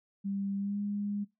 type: tone with pitch glide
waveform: sine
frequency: 197.9 to 204.2 Hz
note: G3 to G#3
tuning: +17 to -29 cents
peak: -31 dBFS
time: 0.24-1.25 s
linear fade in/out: 20 ms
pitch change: +54 cents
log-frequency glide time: 0.57-0.79 s
effects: noise-tail reverb RT60 0.2 s tail -21 dB re dry